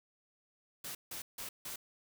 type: noise bursts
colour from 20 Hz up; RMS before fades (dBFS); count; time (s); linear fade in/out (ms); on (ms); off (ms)
white; -43; 4; 0.84-1.76; 5; 110; 160
effects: none